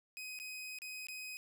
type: tone with dropouts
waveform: sawtooth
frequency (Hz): 2514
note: D#7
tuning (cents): +17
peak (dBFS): -40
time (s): 0.17-1.37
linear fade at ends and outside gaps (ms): 0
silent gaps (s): 0.389-0.399 / 0.787-0.819 / 1.069-1.085
effects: none